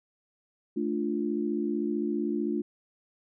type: chord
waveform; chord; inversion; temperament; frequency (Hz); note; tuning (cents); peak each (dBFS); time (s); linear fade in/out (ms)
sine; D minor; second; equal; 220 / 293.7 / 349.2; A3 / D4 / F4; 0 / 0 / 0; -31; 0.76-2.62; 10
effects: none